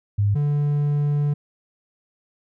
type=tone pair in turn; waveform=sine / triangle; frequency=102.2 / 145.9 Hz; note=G#2 / D3; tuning=-27 / -11 cents; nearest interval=tritone; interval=616 cents; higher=second; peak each=-16 dBFS; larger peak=neither; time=0.18-0.35 / 0.35-1.34 s; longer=second; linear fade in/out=10 ms; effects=none